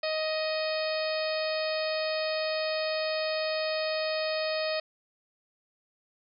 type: harmonic tone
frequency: 626 Hz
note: D#5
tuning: 10 cents sharp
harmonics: 1 / 2 / 3 / 4 / 5 / 6 / 7 / 8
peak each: -29 / -40 / -39 / -38 / -45 / -42 / -37 / -41 dBFS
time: 0.03-4.8 s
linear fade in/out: 5 ms
effects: none